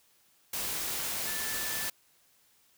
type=tone in noise; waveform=sine; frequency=1753 Hz; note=A6; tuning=7 cents flat; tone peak=-40 dBFS; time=1.27-1.89 s; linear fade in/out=5 ms; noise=white; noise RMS=-34 dBFS; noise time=0.53-1.9 s; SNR=-9 dB; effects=white hiss -66 dBFS RMS until 2.77 s